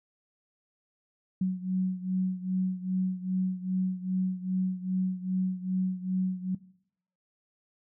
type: beating tone pair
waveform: sine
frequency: 185 / 187.5 Hz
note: F#3 / F#3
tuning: 0 / +23 cents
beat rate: 2.5 Hz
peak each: -28 / -31 dBFS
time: 1.41-6.55 s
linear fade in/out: 5 ms
effects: noise-tail reverb RT60 0.7 s tail -20 dB re dry